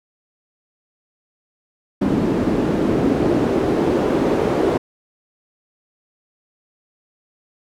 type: noise with band-pass filter sweep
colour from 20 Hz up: pink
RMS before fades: -18 dBFS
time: 2.01-4.78 s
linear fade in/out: 10 ms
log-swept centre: 260 to 410 Hz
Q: 1.9
effects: none